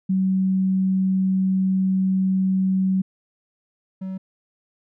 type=tone pair in turn; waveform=sine / triangle; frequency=189.2 / 189.2 Hz; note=F#3 / F#3; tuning=+39 / +39 cents; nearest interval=unison; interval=0 cents; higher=neither; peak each=-17 / -25 dBFS; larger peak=first; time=0.09-3.02 / 4.01-4.18 s; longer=first; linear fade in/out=10 ms; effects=none